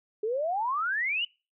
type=exponential sweep; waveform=sine; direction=up; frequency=413.5 to 3017 Hz; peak=-26 dBFS; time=0.23-1.25 s; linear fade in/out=5 ms; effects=noise-tail reverb RT60 0.3 s tail -24 dB re dry